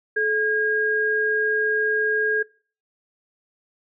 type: tone pair together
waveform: sine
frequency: 431.4 / 1628.7 Hz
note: A4 / G#6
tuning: -34 / -34 cents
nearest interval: octave + major seventh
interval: 2300 cents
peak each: -24 / -20 dBFS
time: 0.16-2.43 s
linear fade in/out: 10 ms
effects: noise-tail reverb RT60 0.4 s tail -22 dB re dry